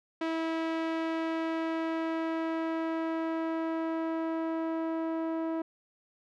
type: tone with low-pass filter sweep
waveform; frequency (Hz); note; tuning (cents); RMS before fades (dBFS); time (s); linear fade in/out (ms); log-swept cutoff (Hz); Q
sawtooth; 325.2; E4; -23; -32; 0.21-5.62; 5; 3000 to 960; 0.77
effects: none